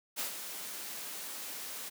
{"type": "noise with ADSR envelope", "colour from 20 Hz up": "white", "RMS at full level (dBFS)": -34, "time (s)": [0.16, 1.9], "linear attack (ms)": 38, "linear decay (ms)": 110, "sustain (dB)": -8, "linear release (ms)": 21, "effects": ["high-pass 200 Hz 12 dB/octave"]}